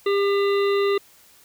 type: harmonic tone with a mistuned harmonic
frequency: 400 Hz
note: G4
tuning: 35 cents sharp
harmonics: 1 / 3 / 5 / 7 / 9 / 10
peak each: -18 / -28 / -32 / -35 / -37 / -38 dBFS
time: 0.06-0.98 s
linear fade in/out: 5 ms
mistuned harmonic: 7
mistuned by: -20 cents
effects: white hiss -53 dBFS RMS until 1.44 s